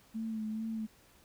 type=tone with vibrato; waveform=sine; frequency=220 Hz; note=A3; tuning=in tune; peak=-34 dBFS; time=0.14-0.87 s; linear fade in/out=20 ms; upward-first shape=sine; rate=2.3 Hz; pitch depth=32 cents each way; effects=pink hiss -63 dBFS RMS until 1.24 s